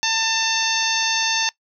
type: harmonic tone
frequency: 895 Hz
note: A5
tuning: 29 cents sharp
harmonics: 1 / 2 / 3 / 4 / 5 / 6 / 7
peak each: -26 / -26 / -26 / -26 / -26 / -26 / -26 dBFS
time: 0.03-1.49 s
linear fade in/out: 0 ms
effects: noise-tail reverb RT60 0.1 s tail -21 dB re dry